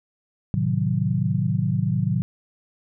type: chord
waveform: sine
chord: A diminished seventh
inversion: none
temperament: equal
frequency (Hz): 110 / 130.81 / 155.56 / 185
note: A2 / C3 / Eb3 / Gb3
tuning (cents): 0 / 0 / 0 / 0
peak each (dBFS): -25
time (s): 0.54-2.22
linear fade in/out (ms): 0
effects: none